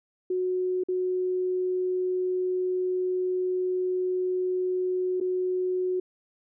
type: tone with dropouts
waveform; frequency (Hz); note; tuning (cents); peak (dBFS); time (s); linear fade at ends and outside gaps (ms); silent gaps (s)
sine; 367; F#4; -14; -24; 0.3-6; 5; 0.837-0.885 / 5.202-5.21
effects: none